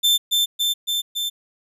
40% pulse tone with echo, 3553 Hz, A7, 16 cents sharp, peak -13 dBFS, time 0.03-0.18 s, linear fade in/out 20 ms, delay 280 ms, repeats 4, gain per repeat -2 dB, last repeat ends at 1.3 s, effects none

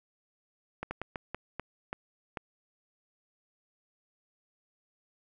slowing click train, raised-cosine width 0.5 ms, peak -20 dBFS, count 8, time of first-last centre 0.83-2.372 s, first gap 80 ms, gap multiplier 1.33, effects none

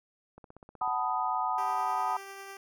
click train, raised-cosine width 1 ms, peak -35 dBFS, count 9, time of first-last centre 0.38-0.877 s, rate 16.1 Hz
sine chord, B dominant seventh, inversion second, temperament equal with one note detuned, 744.3 / 880 / 987.8 / 1244.5 Hz, F#5 / A5 / B5 / D#6, +10 / 0 / 0 / 0 cents, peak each -33 dBFS, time 0.81-2.17 s, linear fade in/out 5 ms
10% pulse tone with tremolo, 392.2 Hz, G4, 1 cent sharp, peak -33 dBFS, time 1.58-2.57 s, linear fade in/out 2 ms, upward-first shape triangle, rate 10 Hz, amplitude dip 25%
effects none

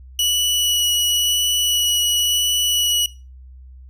sawtooth tone with vibrato, 2938 Hz, F#7, 13 cents flat, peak -13 dBFS, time 0.19-3.06 s, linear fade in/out 2 ms, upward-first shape sine, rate 0.96 Hz, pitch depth 9 cents each way, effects noise-tail reverb RT60 0.3 s tail -20 dB re dry + added 64 Hz sine -38 dBFS peak until 3.89 s

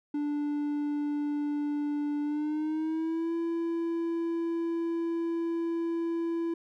triangle tone with pitch glide, 293 to 334.6 Hz, D4 to E4, -4 to +26 cents, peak -26 dBFS, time 0.14-6.54 s, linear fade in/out 5 ms, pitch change +230 cents, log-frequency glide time 2.22-3.34 s, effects none

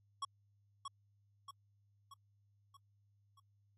square tone with echo, 1108.7 Hz, C#6, in tune, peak -38 dBFS, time 0.22-0.25 s, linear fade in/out 5 ms, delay 630 ms, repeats 5, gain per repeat -5 dB, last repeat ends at 3.4 s, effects added 101 Hz sine -70 dBFS peak until 3.77 s + AAC 32 kbps

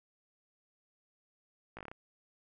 slowing click train, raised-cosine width 0.5 ms, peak -30 dBFS, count 7, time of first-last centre 1.77-1.915 s, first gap 17 ms, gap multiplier 1.14, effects none

